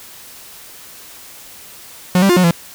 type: tone with pitch steps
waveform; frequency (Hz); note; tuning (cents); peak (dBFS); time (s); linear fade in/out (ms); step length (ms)
45% pulse; 181.1 / 196 / 353.8 / 182 / 169.5; F#3 / G3 / F4 / F#3 / E3; -37 / 0 / +23 / -28 / +49; -9; 2.15-2.51; 2; 72
effects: white hiss -38 dBFS RMS until 2.74 s